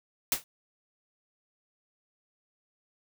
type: noise with exponential decay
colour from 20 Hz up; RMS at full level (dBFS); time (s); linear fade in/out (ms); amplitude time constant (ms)
white; -22; 0.32-0.44; 1; 25
effects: none